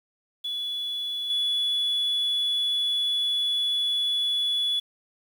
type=tone with level steps; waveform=sine; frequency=3417 Hz; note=G#7; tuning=49 cents sharp; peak=-27 / -21 dBFS; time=0.44-4.8 s; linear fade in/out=10 ms; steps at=1.3 s; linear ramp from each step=2 ms; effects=tanh soft clip ceiling -19 dBFS + 8-bit